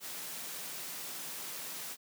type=high-pass noise; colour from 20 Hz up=white; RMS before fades=-42 dBFS; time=0-1.97 s; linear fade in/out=50 ms; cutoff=130 Hz; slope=96 dB/octave; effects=none